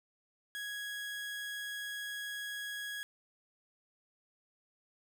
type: tone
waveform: 30% pulse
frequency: 1661.2 Hz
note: G#6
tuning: in tune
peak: -36 dBFS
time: 0.55-3.03 s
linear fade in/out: 0 ms
effects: 13-bit